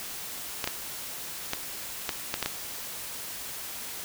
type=clicks; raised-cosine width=0.2 ms; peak=-10 dBFS; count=7; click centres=0.642 / 0.675 / 1.534 / 2.092 / 2.341 / 2.427 / 2.46 s; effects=white hiss -38 dBFS RMS until 4.04 s